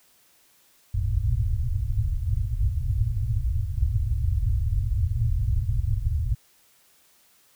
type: low-pass noise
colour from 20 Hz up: white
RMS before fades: -24 dBFS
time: 0.94-6.35 s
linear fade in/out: 10 ms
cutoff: 120 Hz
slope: 96 dB/octave
effects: white hiss -60 dBFS RMS until 7.55 s